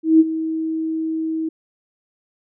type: tone with ADSR envelope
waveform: sine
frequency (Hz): 320.2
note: D#4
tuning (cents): +50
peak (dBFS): -6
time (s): 0.03-1.49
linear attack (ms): 170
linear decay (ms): 33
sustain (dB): -14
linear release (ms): 7
effects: none